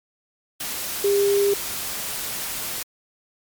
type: tone in noise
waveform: sine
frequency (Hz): 402.1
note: G4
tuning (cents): +44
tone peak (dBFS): -16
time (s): 1.04-1.54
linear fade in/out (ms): 5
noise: white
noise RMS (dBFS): -29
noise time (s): 0.6-2.83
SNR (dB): +10
effects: MP3 96 kbps